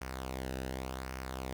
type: tone with flanger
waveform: sawtooth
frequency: 65 Hz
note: C2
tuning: 11 cents flat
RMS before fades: -40 dBFS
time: 0.01-1.53 s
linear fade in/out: 5 ms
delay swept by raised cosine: 0.26 to 0.92 ms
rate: 0.88 Hz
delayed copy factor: -0.6
effects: 10-bit